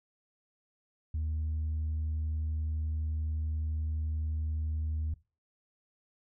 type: tone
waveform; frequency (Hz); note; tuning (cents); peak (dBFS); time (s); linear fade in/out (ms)
sine; 77.9; D#2; +3; -28; 1.14-5.14; 5
effects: noise-tail reverb RT60 0.3 s tail -21 dB re dry + tanh soft clip ceiling -28 dBFS